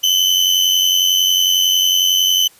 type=tone pair together; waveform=35% pulse; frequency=2987 / 3078 Hz; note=F#7 / G7; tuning=+16 / -32 cents; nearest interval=minor second; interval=52 cents; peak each=-13 dBFS; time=0.03-2.48 s; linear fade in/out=10 ms; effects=white hiss -48 dBFS RMS until 2.59 s + resampled to 32000 Hz